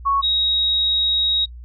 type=tone pair in turn; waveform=sine; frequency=1108.7 / 3791 Hz; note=C#6 / A#7; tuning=0 / +28 cents; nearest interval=octave + major sixth; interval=2128 cents; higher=second; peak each=-15 / -16 dBFS; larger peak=first; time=0.05-0.22 / 0.22-1.46 s; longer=second; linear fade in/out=20 ms; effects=noise-tail reverb RT60 0.1 s tail -25 dB re dry + added 60 Hz sine -34 dBFS peak until 1.64 s